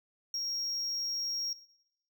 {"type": "tone", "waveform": "triangle", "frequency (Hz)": 5588, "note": "F8", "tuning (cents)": 0, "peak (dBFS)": -31, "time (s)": [0.34, 1.53], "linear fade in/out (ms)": 2, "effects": ["noise-tail reverb RT60 0.8 s tail -17 dB re dry"]}